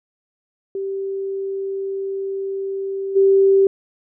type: tone with level steps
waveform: sine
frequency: 389.8 Hz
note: G4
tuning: 10 cents flat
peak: -22 / -10 dBFS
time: 0.75-3.67 s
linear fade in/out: 2 ms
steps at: 3.15 s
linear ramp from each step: 20 ms
effects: none